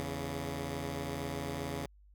10% pulse tone pair together, 82.2 / 139.65 Hz, E2 / C#3, -4 / +13 cents, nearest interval major sixth, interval 917 cents, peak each -31 / -30 dBFS, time 0-1.86 s, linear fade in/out 0 ms, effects added 50 Hz sine -57 dBFS peak until 2.14 s

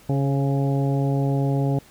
harmonic tone with a mistuned harmonic, 138.59 Hz, C#3, in tune, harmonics 1 / 2 / 3 / 4 / 5 / 6, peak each -20 / -26 / -30 / -32 / -34 / -36 dBFS, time 0.09-1.79 s, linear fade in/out 5 ms, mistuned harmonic 4, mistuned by -24 cents, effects pink hiss -51 dBFS RMS until 1.9 s

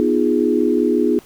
sine chord, F half-diminished seventh, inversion second, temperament equal with one note detuned, 246.9 / 308.1 / 349.2 / 415.3 Hz, Cb4 / Eb4 / F4 / Ab4, 0 / -17 / 0 / 0 cents, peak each -19 dBFS, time 0-1.19 s, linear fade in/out 0 ms, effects pink hiss -47 dBFS RMS until 1.25 s

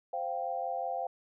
sine chord, C suspended fourth, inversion none, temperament equal, 523.3 / 698.5 / 784 Hz, C5 / F5 / G5, 0 / 0 / 0 cents, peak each -38 / -35 / -36 dBFS, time 0.13-1.07 s, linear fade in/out 5 ms, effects none

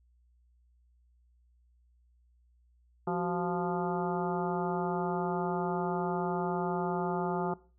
harmonic tone with a mistuned harmonic, 174.61 Hz, F3, in tune, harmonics 1 / 2 / 3 / 4 / 5 / 6 / 7 / 8, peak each -34 / -33 / -42 / -37 / -36 / -46 / -41 / -48 dBFS, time 3.07-7.54 s, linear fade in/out 5 ms, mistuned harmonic 2, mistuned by +110 cents, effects noise-tail reverb RT60 0.4 s tail -21 dB re dry + added 60 Hz sine -63 dBFS peak until 7.78 s

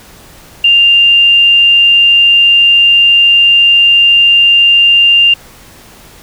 sine tone, 2794 Hz, F7, in tune, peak -3 dBFS, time 0.64-5.34 s, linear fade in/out 5 ms, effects pink hiss -37 dBFS RMS until 6.22 s

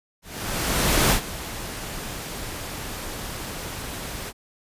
pink noise with ADSR envelope, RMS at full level -18 dBFS, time 0.22-4.33 s, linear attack 900 ms, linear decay 83 ms, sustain -15 dB, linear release 47 ms, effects resampled to 32000 Hz

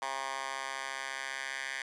10% pulse tone with high-pass filter sweep, 134.7 Hz, C#3, 49 cents flat, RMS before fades -38 dBFS, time 0.02-1.82 s, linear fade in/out 2 ms, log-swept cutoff 1000 to 1700 Hz, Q 2.8, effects resampled to 22050 Hz

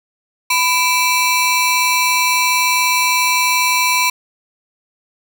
sawtooth ring-modulated tone, 1661.2 Hz, G#6, in tune, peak -6 dBFS, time 0.5-4.1 s, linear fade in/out 5 ms, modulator 662 Hz, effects none

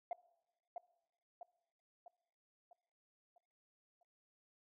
sine tone with echo, 698.5 Hz, F5, in tune, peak -35 dBFS, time 0.11-0.13 s, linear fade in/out 2 ms, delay 650 ms, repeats 6, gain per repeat -6 dB, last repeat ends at 4.03 s, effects noise-tail reverb RT60 1.0 s tail -21 dB re dry + tanh soft clip ceiling -35 dBFS

